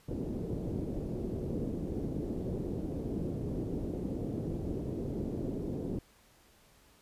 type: low-pass noise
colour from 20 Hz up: white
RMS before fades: -36 dBFS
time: 0.08-5.99 s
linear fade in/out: 5 ms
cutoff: 400 Hz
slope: 24 dB/octave
effects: pink hiss -63 dBFS RMS until 7.01 s + resampled to 32000 Hz